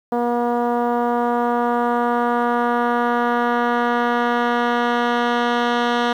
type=tone with low-pass filter sweep; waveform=10% pulse; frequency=239.7 Hz; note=A#3; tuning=48 cents sharp; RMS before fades=-19 dBFS; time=0.12-6.13 s; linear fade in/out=5 ms; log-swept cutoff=740 to 3200 Hz; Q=1.1; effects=8-bit